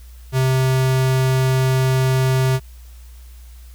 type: tone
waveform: square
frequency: 130.81 Hz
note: C3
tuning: in tune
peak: -15 dBFS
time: 0.32-2.6 s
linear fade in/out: 50 ms
effects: added 60 Hz sine -37 dBFS peak until 3.74 s + white hiss -52 dBFS RMS until 3.74 s